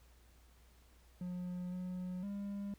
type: tone with pitch steps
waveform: triangle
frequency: 179.4 / 181.9 / 200.9 Hz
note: F3 / F#3 / G3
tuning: +47 / -29 / +43 cents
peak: -37 dBFS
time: 1.21-2.74 s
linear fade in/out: 2 ms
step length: 510 ms
effects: added 60 Hz sine -62 dBFS peak until 2.78 s + pink hiss -69 dBFS RMS until 2.78 s